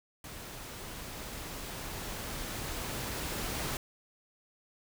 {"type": "noise with level ramp", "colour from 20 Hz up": "pink", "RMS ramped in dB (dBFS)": [-45, -35], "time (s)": [0.24, 3.77], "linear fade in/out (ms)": 2, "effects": []}